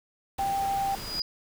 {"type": "noise", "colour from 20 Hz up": "pink", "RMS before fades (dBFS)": -39, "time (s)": [0.38, 1.2], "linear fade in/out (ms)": 5}
{"type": "tone", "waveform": "sine", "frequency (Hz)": 788, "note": "G5", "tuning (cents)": 9, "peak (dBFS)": -25, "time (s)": [0.39, 0.95], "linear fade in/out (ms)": 2}
{"type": "tone with exponential growth", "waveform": "sine", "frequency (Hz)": 4912, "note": "D#8", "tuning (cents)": -23, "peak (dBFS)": -25, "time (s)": [0.76, 1.22], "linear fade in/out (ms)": 2, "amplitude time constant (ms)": 98}
{"effects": []}